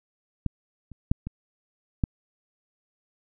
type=clicks; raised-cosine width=5 ms; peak=-13 / -30 / -8 / -20 / -10 dBFS; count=5; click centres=0.463 / 0.917 / 1.115 / 1.27 / 2.038 s; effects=none